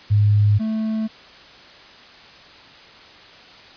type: tone pair in turn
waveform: sine / triangle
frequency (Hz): 103.83 / 219.3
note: G#2 / A3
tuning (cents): 0 / -6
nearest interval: octave + minor second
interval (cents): 1294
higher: second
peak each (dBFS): -12 / -18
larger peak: first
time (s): 0.1-0.59 / 0.59-1.08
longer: neither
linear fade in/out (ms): 20
effects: white hiss -44 dBFS RMS until 3.76 s + resampled to 11025 Hz